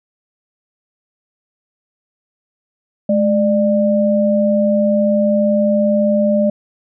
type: tone pair together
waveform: sine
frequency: 211.5 / 596.6 Hz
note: G#3 / D5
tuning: +32 / +27 cents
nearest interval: octave + tritone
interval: 1795 cents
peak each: -14 dBFS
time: 3.09-6.5 s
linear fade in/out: 5 ms
effects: none